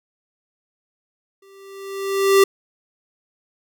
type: tone with exponential growth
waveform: square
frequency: 391.7 Hz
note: G4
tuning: 1 cent flat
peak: -9 dBFS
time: 1.42-2.44 s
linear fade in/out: 5 ms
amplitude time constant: 220 ms
effects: none